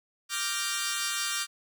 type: chord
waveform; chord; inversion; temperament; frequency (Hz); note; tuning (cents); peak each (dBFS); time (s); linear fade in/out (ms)
10% pulse; G minor seventh; second; equal; 1174.7 / 1396.9 / 1568 / 1864.7; D6 / F6 / G6 / Bb6; 0 / 0 / 0 / 0; -26; 0.29-1.47; 50
effects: none